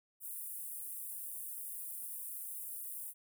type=high-pass noise; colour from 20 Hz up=pink; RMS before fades=-44 dBFS; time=0.2-3.14 s; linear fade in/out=50 ms; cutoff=9300 Hz; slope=48 dB/octave; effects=none